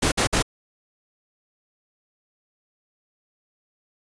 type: noise bursts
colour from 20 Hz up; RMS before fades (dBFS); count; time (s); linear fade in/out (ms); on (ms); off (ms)
pink; -20; 3; 0.02-0.426; 10; 100; 53
effects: resampled to 22050 Hz